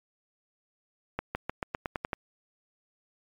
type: accelerating click train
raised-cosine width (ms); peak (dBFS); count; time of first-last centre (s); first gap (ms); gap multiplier
0.5; -15; 9; 1.19-2.132; 160; 0.91
effects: MP3 96 kbps